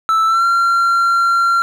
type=tone with pitch glide; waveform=triangle; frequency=1318.5 to 1373.7 Hz; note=E6 to F6; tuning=0 to -29 cents; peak=-9 dBFS; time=0.09-1.62 s; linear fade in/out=0 ms; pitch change=+71 cents; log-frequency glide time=0.26-0.45 s; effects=none